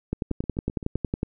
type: two click trains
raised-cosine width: 3 ms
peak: -12 / -23 dBFS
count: 13 / 6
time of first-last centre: 0.13-1.231 / 0.31-0.958 s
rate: 10.9 / 7.72 Hz
effects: none